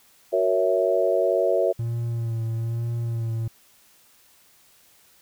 sine chord, F# dominant seventh, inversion none, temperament equal with one note detuned, 370 / 466.2 / 557.3 / 659.3 Hz, F#4 / A#4 / C#5 / E5, 0 / 0 / +9 / 0 cents, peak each -25 / -25 / -23 / -23 dBFS, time 0.32-1.73 s, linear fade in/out 20 ms
triangle tone with vibrato, 115.4 Hz, A#2, 17 cents flat, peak -22 dBFS, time 1.79-3.48 s, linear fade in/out 5 ms, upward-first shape sine, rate 1.1 Hz, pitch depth 32 cents each way
effects white hiss -57 dBFS RMS until 5.21 s

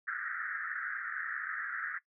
white band-pass noise, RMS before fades -38 dBFS, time 0.07-1.99 s, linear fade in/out 10 ms, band 1300 to 1900 Hz, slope 96 dB/octave, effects noise-tail reverb RT60 0.1 s tail -18 dB re dry

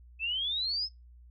sine exponential sweep, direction up, 2574 to 5274 Hz, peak -29 dBFS, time 0.19-0.89 s, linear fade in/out 50 ms, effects noise-tail reverb RT60 0.2 s tail -23 dB re dry + added 60 Hz sine -51 dBFS peak until 1.3 s

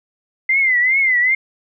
sine tone with vibrato, 2058 Hz, C7, 29 cents flat, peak -12 dBFS, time 0.49-1.35 s, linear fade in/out 5 ms, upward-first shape triangle, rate 2.5 Hz, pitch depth 130 cents each way, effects none

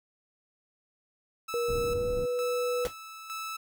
sawtooth tone with tremolo, 1310 Hz, E6, 11 cents flat, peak -31 dBFS, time 1.48-3.57 s, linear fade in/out 10 ms, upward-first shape square, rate 1.1 Hz, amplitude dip 60%
sine tone with pitch glide, 475.5 to 491.4 Hz, A#4 to B4, +34 to -9 cents, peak -27 dBFS, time 1.54-2.87 s, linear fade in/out 0 ms, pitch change +57 cents, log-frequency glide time 1.82-2.09 s
pink low-pass noise, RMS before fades -37 dBFS, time 1.68-2.26 s, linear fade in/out 5 ms, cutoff 280 Hz, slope 12 dB/octave
pink noise with exponential decay, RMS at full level -32 dBFS, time 2.85-2.95 s, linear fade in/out 1 ms, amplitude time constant 21 ms
effects none

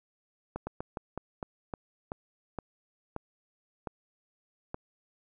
slowing click train, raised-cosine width 1 ms, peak -21 dBFS, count 12, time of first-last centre 0.56-4.744 s, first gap 110 ms, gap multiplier 1.23, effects none

